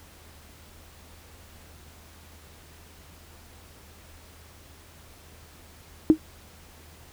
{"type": "tone with exponential decay", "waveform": "sine", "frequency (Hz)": 314.1, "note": "D#4", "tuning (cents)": 16, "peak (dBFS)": -7, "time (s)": [6.1, 6.18], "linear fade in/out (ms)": 0, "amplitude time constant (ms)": 17, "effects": ["added 79 Hz sine -52 dBFS peak until 7.12 s", "pink hiss -52 dBFS RMS until 7.12 s"]}